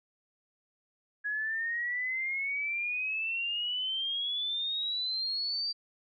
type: exponential sweep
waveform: sine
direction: up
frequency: 1669 to 4700 Hz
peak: -30 dBFS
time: 1.24-5.73 s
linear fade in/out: 20 ms
effects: none